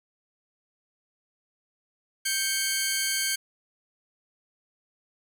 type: tone pair together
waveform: 10% pulse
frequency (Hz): 1568 / 2210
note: G6 / C#7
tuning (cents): 0 / -6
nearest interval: tritone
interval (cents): 594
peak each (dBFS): -19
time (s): 2.25-3.36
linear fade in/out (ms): 10
effects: none